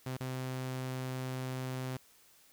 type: tone with dropouts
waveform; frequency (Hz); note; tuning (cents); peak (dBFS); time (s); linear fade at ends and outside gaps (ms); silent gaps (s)
sawtooth; 129.3; C3; -20; -32; 0.06-1.97; 5; 0.169-0.204
effects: white hiss -63 dBFS RMS until 2.52 s